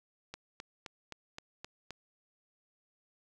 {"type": "click train", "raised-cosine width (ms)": 0.2, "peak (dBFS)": -25, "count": 7, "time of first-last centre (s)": [0.34, 1.907], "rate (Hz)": 3.83, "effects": []}